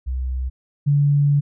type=tone pair in turn; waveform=sine; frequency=64 / 143.68 Hz; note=C2 / D3; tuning=-38 / -38 cents; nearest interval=octave + major second; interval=1400 cents; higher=second; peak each=-21 / -13 dBFS; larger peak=second; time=0.06-0.5 / 0.86-1.41 s; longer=second; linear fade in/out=20 ms; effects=none